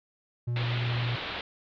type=tone; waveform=triangle; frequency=120 Hz; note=B2; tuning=49 cents flat; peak=-25 dBFS; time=0.47-1.16 s; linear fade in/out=10 ms
type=low-pass noise; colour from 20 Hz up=white; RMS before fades=-36 dBFS; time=0.56-1.41 s; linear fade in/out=2 ms; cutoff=3900 Hz; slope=48 dB/octave
effects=none